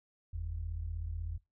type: tone pair together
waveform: sine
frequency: 46.25 / 82.41 Hz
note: F#1 / E2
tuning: 0 / 0 cents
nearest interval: minor seventh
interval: 1000 cents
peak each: -38 / -37 dBFS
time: 0.33-1.38 s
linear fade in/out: 10 ms
effects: noise-tail reverb RT60 0.2 s tail -22 dB re dry + tanh soft clip ceiling -27 dBFS